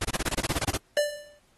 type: noise bursts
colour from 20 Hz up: pink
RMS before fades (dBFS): -27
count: 13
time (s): 0.01-0.77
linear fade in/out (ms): 10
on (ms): 40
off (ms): 20
type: tone with exponential decay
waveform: square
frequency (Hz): 589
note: D5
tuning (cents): +5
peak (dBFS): -20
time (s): 0.97-1.39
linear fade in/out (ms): 1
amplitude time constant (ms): 90
effects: pink hiss -65 dBFS RMS until 1.57 s + AAC 32 kbps